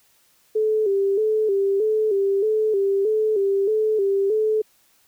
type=tone with vibrato; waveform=sine; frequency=413 Hz; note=G#4; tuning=10 cents flat; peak=-17 dBFS; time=0.55-4.62 s; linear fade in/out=10 ms; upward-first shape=square; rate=1.6 Hz; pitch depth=82 cents each way; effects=white hiss -60 dBFS RMS until 5.07 s